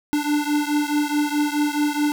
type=beating tone pair; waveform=square; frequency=293.7 / 298.4 Hz; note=D4 / D4; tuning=0 / +28 cents; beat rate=4.7 Hz; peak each=-22 / -24 dBFS; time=0.13-2.12 s; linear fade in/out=0 ms; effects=none